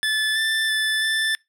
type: tone with pitch steps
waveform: 25% pulse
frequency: 1739 / 1770 / 1749 / 1765 Hz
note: A6 / A6 / A6 / A6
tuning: -21 / +10 / -11 / +5 cents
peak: -16 dBFS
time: 0.03-1.35 s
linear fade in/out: 0 ms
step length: 330 ms
effects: noise-tail reverb RT60 0.2 s tail -25 dB re dry + low-pass 11000 Hz 12 dB/octave